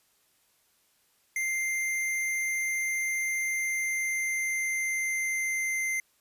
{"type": "tone with pitch glide", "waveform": "square", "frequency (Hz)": [2095, 2082], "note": ["C7", "C7"], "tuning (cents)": [2, -9], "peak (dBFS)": -28, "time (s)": [1.36, 6], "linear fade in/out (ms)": 2, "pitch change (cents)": -11, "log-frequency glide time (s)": [3.38, 5.85], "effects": ["white hiss -68 dBFS RMS until 6.2 s", "resampled to 32000 Hz"]}